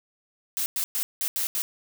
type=noise bursts at uneven times; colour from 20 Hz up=blue; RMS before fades=-27 dBFS; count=6; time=0.57-0.66 / 0.76-0.84 / 0.95-1.03 / 1.21-1.28 / 1.36-1.47 / 1.55-1.62 s; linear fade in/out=0 ms; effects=none